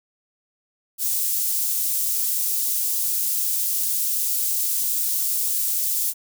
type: high-pass noise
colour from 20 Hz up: white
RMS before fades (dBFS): -23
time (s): 0.98-6.14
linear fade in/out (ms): 50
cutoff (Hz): 7500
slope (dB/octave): 12
effects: none